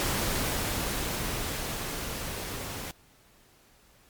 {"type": "noise with level ramp", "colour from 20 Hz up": "pink", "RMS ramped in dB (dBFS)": [-28, -37], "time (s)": [0, 2.91], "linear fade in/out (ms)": 0, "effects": ["pink hiss -60 dBFS RMS until 4.09 s", "MP3 96 kbps"]}